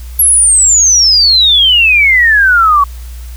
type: exponential sweep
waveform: sine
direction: down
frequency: 11480 to 1108.7 Hz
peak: -4 dBFS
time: 0.19-2.84 s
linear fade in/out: 5 ms
effects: added 60 Hz sine -23 dBFS peak until 3.36 s + white hiss -39 dBFS RMS until 3.36 s